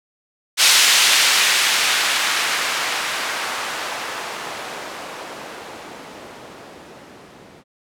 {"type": "noise with low-pass filter sweep", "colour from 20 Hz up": "violet", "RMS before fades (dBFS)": -21, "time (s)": [0.57, 7.64], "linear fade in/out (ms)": 50, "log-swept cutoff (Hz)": [3400, 250], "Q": 0.72, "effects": []}